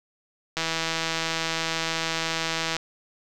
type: click train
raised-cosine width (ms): 0.2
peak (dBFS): -9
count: 359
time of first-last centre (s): 0.57-2.766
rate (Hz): 163
effects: none